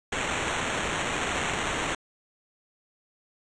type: noise with sample-and-hold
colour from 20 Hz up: white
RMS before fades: -29 dBFS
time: 0.12-1.95 s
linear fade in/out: 5 ms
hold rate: 4900 Hz
effects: resampled to 22050 Hz